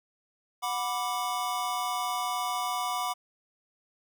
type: chord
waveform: square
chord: B minor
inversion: second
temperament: equal with one note detuned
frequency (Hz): 732.3 / 987.8 / 1174.7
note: F#5 / B5 / D6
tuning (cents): -18 / 0 / 0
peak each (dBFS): -34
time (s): 0.62-3.14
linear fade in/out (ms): 20
effects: none